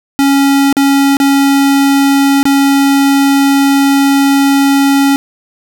square tone with dropouts, 277.2 Hz, C#4, in tune, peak -7 dBFS, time 0.19-5.16 s, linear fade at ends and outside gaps 0 ms, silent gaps 0.727-0.768 / 1.169-1.201 / 2.43-2.454 s, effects none

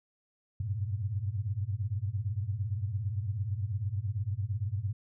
sine tone cluster, 92.2 / 101.1 / 118.5 Hz, F#2 / G#2 / A#2, -6 / -46 / +29 cents, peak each -37 / -32 / -37 dBFS, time 0.6-4.93 s, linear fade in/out 5 ms, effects none

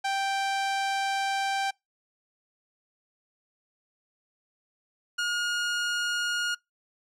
sawtooth tone pair in turn, 784 / 1431.2 Hz, G5 / F6, 0 / +42 cents, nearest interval minor seventh, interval 1042 cents, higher second, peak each -22 dBFS, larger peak neither, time 0.04-1.71 / 5.18-6.55 s, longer first, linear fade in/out 10 ms, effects noise-tail reverb RT60 0.2 s tail -26 dB re dry + low-pass 7000 Hz 12 dB/octave

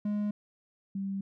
triangle / sine tone pair in turn, 207.7 / 195.42 Hz, G#3 / G3, 0 / -5 cents, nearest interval minor second, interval 105 cents, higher first, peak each -26 / -31 dBFS, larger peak first, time 0.05-0.31 / 0.95-1.21 s, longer neither, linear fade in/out 5 ms, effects none

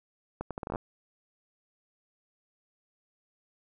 accelerating click train, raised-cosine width 1 ms, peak -20 dBFS, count 10, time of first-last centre 0.41-0.758 s, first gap 97 ms, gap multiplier 0.74, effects none

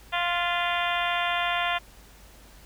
harmonic tone with a mistuned harmonic, 349.2 Hz, F4, in tune, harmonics 2 / 3 / 4 / 5 / 6 / 7 / 8 / 9 / 10, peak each -29 / -31 / -32 / -33 / -34 / -34 / -35 / -36 / -36 dBFS, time 0.12-1.79 s, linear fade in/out 20 ms, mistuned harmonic 6, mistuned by -35 cents, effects added 50 Hz sine -51 dBFS peak until 2.65 s + pink hiss -53 dBFS RMS until 2.65 s

